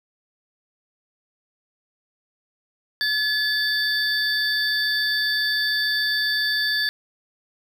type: tone cluster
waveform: triangle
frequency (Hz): 1713 / 3539 / 4567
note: A6 / A7 / D8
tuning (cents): -47 / +9 / -49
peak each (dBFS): -21 / -27 / -23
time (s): 3.01-6.89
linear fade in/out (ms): 0
effects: none